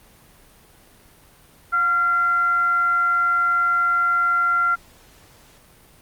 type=tone with frequency modulation; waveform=sine; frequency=1380 Hz; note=F6; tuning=21 cents flat; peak=-16 dBFS; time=1.72-4.76 s; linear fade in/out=20 ms; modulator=661 Hz; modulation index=0.22; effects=pink hiss -51 dBFS RMS until 6.01 s + Opus 32 kbps